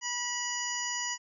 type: harmonic tone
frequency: 974 Hz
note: B5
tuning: 24 cents flat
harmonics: 1 / 2 / 3 / 5 / 6 / 7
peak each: -39 / -37 / -40 / -41 / -39 / -36 dBFS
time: 0.01-1.18 s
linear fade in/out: 50 ms
effects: none